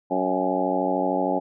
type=harmonic tone with a mistuned harmonic; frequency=93.2 Hz; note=F#2; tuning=13 cents sharp; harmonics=2 / 3 / 4 / 5 / 6 / 7 / 8 / 9; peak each=-32 / -27 / -30 / -32 / -28 / -29 / -30 / -28 dBFS; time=0.1-1.4 s; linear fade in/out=20 ms; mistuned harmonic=8; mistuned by=+47 cents; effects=none